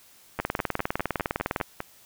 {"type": "two click trains", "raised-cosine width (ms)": 0.5, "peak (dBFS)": [-15, -10], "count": [8, 25], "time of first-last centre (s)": [[0.39, 1.804], [0.4, 1.612]], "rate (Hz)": [4.95, 19.8], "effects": ["white hiss -55 dBFS RMS until 2.05 s"]}